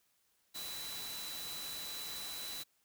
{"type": "tone in noise", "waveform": "sine", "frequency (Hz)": 3969, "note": "B7", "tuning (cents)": 8, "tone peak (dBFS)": -44, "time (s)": [0.54, 2.64], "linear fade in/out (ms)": 20, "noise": "white", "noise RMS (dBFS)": -45, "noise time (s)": [0.54, 2.64], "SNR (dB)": -2, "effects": ["white hiss -75 dBFS RMS until 2.84 s"]}